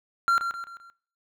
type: tone with echo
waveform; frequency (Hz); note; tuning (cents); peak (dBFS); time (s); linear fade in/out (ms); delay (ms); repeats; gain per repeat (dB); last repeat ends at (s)
triangle; 1376; F6; -26; -16; 0.28-0.38; 0; 130; 4; -7; 0.9
effects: noise-tail reverb RT60 0.4 s tail -18 dB re dry